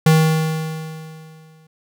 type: tone with exponential decay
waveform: square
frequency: 158.5 Hz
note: D#3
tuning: 32 cents sharp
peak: -9 dBFS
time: 0.06-1.67 s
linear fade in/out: 5 ms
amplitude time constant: 350 ms
effects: none